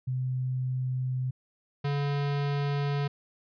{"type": "tone pair in turn", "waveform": ["sine", "square"], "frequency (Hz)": [128.3, 142.73], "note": ["C3", "D3"], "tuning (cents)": [-34, -49], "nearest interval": "major second", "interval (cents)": 185, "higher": "second", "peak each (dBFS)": [-27, -27], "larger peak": "neither", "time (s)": [[0.07, 1.31], [1.84, 3.08]], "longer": "neither", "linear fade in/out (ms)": 10, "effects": ["resampled to 11025 Hz"]}